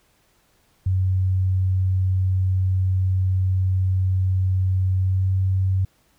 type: tone with pitch glide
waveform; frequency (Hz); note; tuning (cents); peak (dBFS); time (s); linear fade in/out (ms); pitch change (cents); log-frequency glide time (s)
sine; 93.6 to 94.69; F#2 to F#2; +20 to +41; -17; 0.86-5.85; 5; +21; 4.97-5.31
effects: pink hiss -62 dBFS RMS until 6.18 s